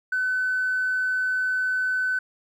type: tone with tanh clipping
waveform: triangle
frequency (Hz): 1511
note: F#6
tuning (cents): +36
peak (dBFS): -21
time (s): 0.12-2.19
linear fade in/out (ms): 5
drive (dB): 1
effects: none